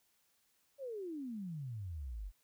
sine exponential sweep, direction down, 574 to 43.23 Hz, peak -40 dBFS, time 0.78-2.32 s, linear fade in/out 50 ms, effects white hiss -75 dBFS RMS until 2.43 s

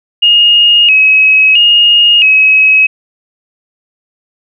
sine tone with vibrato, 2700 Hz, E7, 41 cents sharp, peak -3 dBFS, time 0.22-2.87 s, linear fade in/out 10 ms, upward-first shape square, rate 0.75 Hz, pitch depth 95 cents each way, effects none

